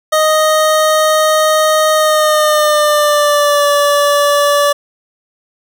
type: tone with pitch glide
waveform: 25% pulse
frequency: 622.3 to 577.3 Hz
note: D#5 to D5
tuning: 0 to -30 cents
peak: -5 dBFS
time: 0.12-4.73 s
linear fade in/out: 10 ms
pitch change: -130 cents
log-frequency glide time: 1.93-3.68 s
effects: none